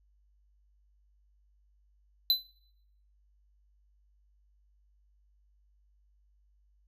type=tone with exponential decay; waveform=square; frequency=4019 Hz; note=B7; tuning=30 cents sharp; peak=-19 dBFS; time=2.3-2.47 s; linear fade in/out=1 ms; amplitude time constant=35 ms; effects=noise-tail reverb RT60 0.8 s tail -25 dB re dry + added 50 Hz sine -64 dBFS peak until 6.87 s